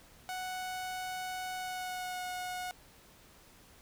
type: tone with pitch glide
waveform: sawtooth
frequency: 740 to 729 Hz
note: F#5 to F#5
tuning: 0 to -26 cents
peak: -33 dBFS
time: 0.29-2.71 s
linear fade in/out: 0 ms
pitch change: -26 cents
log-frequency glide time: 1.55-2.25 s
effects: pink hiss -59 dBFS RMS until 3.81 s